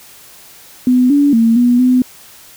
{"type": "tone with pitch steps", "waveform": "sine", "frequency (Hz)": [251, 286.3, 228.1, 243.3, 252.5], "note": ["B3", "D4", "A#3", "B3", "B3"], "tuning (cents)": [28, -44, -37, -26, 39], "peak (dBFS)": -7, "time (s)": [0.87, 2.02], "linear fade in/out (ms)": 2, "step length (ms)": 230, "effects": ["white hiss -40 dBFS RMS until 2.56 s"]}